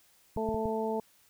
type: clicks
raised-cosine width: 5 ms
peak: -26 dBFS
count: 4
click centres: 0.365 / 0.489 / 0.545 / 0.656 s
type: harmonic tone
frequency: 220.7 Hz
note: A3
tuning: 5 cents sharp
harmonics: 1 / 2 / 3 / 4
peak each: -35 / -32 / -37 / -36 dBFS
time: 0.37-1 s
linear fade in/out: 2 ms
effects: white hiss -64 dBFS RMS until 1.29 s